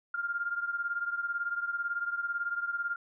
sine beating tone pair, 1396.9 / 1414.9 Hz, F6 / F6, 0 / +22 cents, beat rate 18 Hz, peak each -32 / -36 dBFS, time 0.14-2.96 s, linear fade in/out 5 ms, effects none

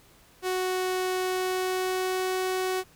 sawtooth tone with pitch glide, 370 to 372.6 Hz, F#4 to F#4, 0 to +12 cents, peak -22 dBFS, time 0.42-2.84 s, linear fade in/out 50 ms, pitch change +12 cents, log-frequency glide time 1.22-2.38 s, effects pink hiss -57 dBFS RMS until 2.95 s

